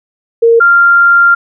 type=tone pair in turn; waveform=sine; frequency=462 / 1390.8 Hz; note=A#4 / F6; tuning=-16 / -8 cents; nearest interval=octave + perfect fifth; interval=1908 cents; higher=second; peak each=-3 dBFS; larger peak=neither; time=0.42-0.6 / 0.6-1.35 s; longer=second; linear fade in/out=10 ms; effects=none